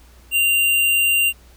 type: tone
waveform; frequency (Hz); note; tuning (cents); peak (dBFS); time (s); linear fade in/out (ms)
square; 2779; F7; -9; -15; 0.31-1.33; 50
effects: added 60 Hz sine -46 dBFS peak until 1.56 s + pink hiss -52 dBFS RMS until 1.56 s